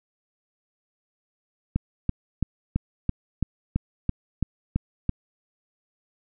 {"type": "click train", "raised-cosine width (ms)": 5, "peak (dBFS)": -10, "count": 11, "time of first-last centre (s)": [1.76, 5.093], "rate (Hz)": 3, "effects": []}